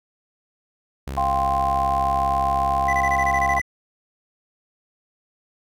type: tone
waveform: sawtooth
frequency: 67.5 Hz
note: C#2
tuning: 45 cents flat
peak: -24 dBFS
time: 1.07-3.61 s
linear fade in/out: 5 ms
type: chord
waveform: sine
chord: F suspended second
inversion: none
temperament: just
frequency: 698.5 / 785.8 / 1047.7 Hz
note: F5 / G5 / C6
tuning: 0 / +4 / +2 cents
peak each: -23 dBFS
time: 1.17-3.59 s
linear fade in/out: 5 ms
type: tone bursts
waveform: triangle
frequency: 1990 Hz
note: B6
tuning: 13 cents sharp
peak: -20 dBFS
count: 10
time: 2.88-3.616 s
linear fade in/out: 5 ms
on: 52 ms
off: 24 ms
effects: none